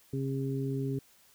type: harmonic tone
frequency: 135.3 Hz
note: C#3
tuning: 42 cents flat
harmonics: 1 / 2 / 3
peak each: -32 / -35 / -37 dBFS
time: 0.13-0.99 s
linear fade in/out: 5 ms
effects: white hiss -62 dBFS RMS until 1.34 s